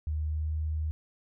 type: tone with pitch glide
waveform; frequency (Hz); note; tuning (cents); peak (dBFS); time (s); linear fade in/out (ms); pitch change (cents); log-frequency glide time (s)
sine; 76.7 to 77.68; D#2 to D#2; -24 to -2; -28; 0.07-0.91; 0; +22; 0.23-0.52
effects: none